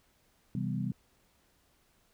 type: chord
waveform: sine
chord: C major seventh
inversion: none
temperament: equal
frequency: 130.81 / 164.81 / 196 / 246.9 Hz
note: C3 / E3 / G3 / B3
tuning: 0 / 0 / 0 / 0 cents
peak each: -35 / -37 / -35 / -39 dBFS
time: 0.55-0.92 s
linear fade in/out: 2 ms
effects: pink hiss -69 dBFS RMS until 2.13 s